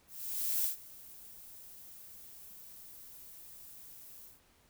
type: noise with ADSR envelope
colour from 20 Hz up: violet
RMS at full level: -31 dBFS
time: 0.07-4.41 s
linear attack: 570 ms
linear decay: 120 ms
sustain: -21 dB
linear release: 170 ms
effects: pink hiss -67 dBFS RMS until 4.69 s